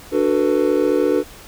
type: chord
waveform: triangle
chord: B minor seventh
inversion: first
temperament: just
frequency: 296.3 / 370.4 / 444.5 / 493.9 Hz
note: D4 / F#4 / A4 / B4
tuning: +15 / +2 / +18 / 0 cents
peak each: -18 dBFS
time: 0.11-1.24 s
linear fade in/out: 50 ms
effects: pink hiss -41 dBFS RMS until 1.47 s